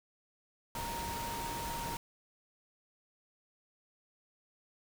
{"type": "tone in noise", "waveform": "sine", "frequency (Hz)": 932.3, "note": "A#5", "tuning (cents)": 0, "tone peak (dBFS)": -39, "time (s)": [0.75, 1.97], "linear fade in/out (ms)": 2, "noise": "pink", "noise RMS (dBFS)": -41, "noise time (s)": [0.75, 1.97], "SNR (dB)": -1, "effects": []}